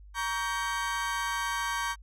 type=chord; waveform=35% pulse; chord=G diminished; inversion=first; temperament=just; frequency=940.8 / 1128.9 / 1568 Hz; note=Bb5 / Db6 / G6; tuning=+16 / +31 / 0 cents; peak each=-32 dBFS; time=0.14-1.96 s; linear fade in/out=50 ms; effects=added 50 Hz sine -47 dBFS peak until 2.02 s + low-pass 11000 Hz 12 dB/octave